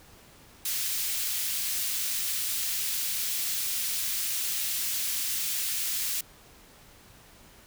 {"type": "high-pass noise", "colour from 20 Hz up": "white", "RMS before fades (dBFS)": -30, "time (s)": [0.65, 6.21], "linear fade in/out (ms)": 5, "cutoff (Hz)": 2400, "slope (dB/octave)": 12, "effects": ["pink hiss -54 dBFS RMS until 7.66 s"]}